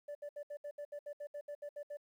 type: tone bursts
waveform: sine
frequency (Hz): 583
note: D5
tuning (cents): -13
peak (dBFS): -39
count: 14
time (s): 0.08-1.971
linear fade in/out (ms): 10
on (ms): 71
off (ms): 69
effects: tanh soft clip ceiling -40 dBFS + 12-bit